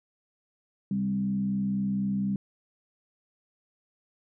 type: tone with frequency modulation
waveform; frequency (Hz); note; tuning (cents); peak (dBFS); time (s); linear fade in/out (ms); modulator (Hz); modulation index
sine; 198.1; G3; +18; -25; 0.91-2.36; 2; 64.1; 0.52
effects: none